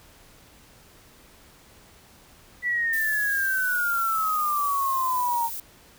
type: exponential sweep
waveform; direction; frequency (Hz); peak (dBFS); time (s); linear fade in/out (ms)
sine; down; 1975.5 to 919; -22; 2.62-5.5; 50
type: noise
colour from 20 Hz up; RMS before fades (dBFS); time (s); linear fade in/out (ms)
violet; -34; 2.93-5.6; 2
effects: pink hiss -53 dBFS RMS until 5.98 s